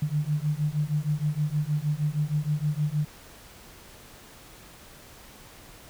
sine beating tone pair, 146.7 / 153.1 Hz, D3 / D#3, -2 / -28 cents, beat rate 6.4 Hz, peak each -27 dBFS, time 0.02-3.05 s, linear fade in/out 5 ms, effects pink hiss -49 dBFS RMS until 5.89 s

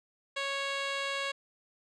10% pulse tone with low-pass filter, 553 Hz, C#5, 4 cents flat, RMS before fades -34 dBFS, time 0.36-1.32 s, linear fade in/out 10 ms, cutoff 5200 Hz, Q 1.6, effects none

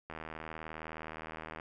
click train, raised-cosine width 0.5 ms, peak -27 dBFS, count 120, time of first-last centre 0.1-1.599 s, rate 79.4 Hz, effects none

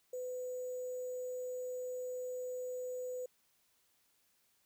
sine tone with sample-and-hold, 503 Hz, B4, 32 cents sharp, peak -38 dBFS, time 0.13-3.26 s, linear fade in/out 5 ms, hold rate 7350 Hz, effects white hiss -74 dBFS RMS until 4.65 s

